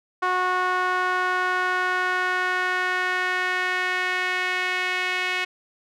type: tone with band-pass filter sweep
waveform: sawtooth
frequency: 366 Hz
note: F#4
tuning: 19 cents flat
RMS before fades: -24 dBFS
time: 0.22-5.45 s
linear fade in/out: 10 ms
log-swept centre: 1200 to 2300 Hz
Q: 2.5
effects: none